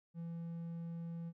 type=tone; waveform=triangle; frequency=167.8 Hz; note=E3; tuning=31 cents sharp; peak=-39 dBFS; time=0.14-1.33 s; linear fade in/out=50 ms; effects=none